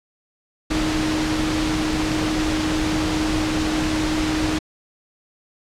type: tone in noise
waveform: sine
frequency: 311.1 Hz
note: D#4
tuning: in tune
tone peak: -21 dBFS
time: 0.7-4.59 s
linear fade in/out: 10 ms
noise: pink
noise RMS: -24 dBFS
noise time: 0.7-4.59 s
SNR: 0 dB
effects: low-pass 6000 Hz 12 dB/octave